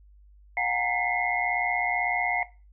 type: tone cluster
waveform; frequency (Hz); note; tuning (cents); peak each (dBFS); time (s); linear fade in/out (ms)
sine; 718 / 794 / 922 / 2017 / 2139; F5 / G5 / A#5 / B6 / C7; +48 / +22 / -19 / +36 / +38; -30 / -34 / -36 / -30 / -27; 0.57-2.43; 2
effects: noise-tail reverb RT60 0.3 s tail -17 dB re dry + added 50 Hz sine -51 dBFS peak until 2.72 s